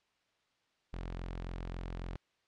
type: tone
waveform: sawtooth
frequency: 43.65 Hz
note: F1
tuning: in tune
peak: -35 dBFS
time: 0.93-2.16 s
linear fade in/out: 0 ms
effects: white hiss -75 dBFS RMS until 2.47 s + low-pass 4000 Hz 12 dB/octave